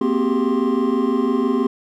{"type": "tone cluster", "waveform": "triangle", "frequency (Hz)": [232.8, 258.9, 384.2, 403.6, 1055], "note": ["A#3", "C4", "G4", "G#4", "C6"], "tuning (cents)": [-2, -18, -35, -49, 14], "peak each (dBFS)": [-20, -18, -21, -22, -27], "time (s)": [0.01, 1.67], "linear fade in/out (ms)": 5, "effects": []}